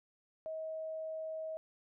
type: tone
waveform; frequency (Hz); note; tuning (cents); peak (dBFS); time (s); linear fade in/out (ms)
sine; 636; D#5; +38; -38; 0.46-1.57; 0
effects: none